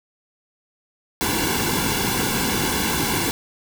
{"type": "noise with comb filter", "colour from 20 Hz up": "pink", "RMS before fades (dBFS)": -22, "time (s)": [1.21, 3.31], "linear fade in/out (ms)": 0, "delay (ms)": 1.6, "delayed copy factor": -0.8, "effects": []}